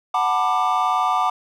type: chord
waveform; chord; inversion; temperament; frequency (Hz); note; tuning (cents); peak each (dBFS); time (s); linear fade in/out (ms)
triangle; B minor seventh; second; just; 740.8 / 889 / 987.8 / 1185.3; F#5 / A5 / B5 / D6; +2 / +18 / 0 / +16; -20 / -23 / -23 / -19; 0.14-1.3; 5
effects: none